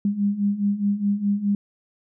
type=beating tone pair; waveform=sine; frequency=199.6 / 204.4 Hz; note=G3 / G#3; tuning=+32 / -27 cents; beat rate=4.8 Hz; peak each=-25 / -21 dBFS; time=0.05-1.55 s; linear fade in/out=2 ms; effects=none